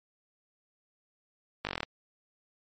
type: slowing click train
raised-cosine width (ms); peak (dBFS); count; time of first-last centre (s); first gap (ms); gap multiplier
0.3; -15; 9; 1.65-1.831; 19; 1.05
effects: MP3 32 kbps